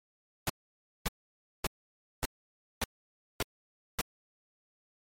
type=noise bursts; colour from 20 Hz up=pink; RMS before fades=-30 dBFS; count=7; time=0.47-4.012 s; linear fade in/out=2 ms; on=26 ms; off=560 ms; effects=MP3 64 kbps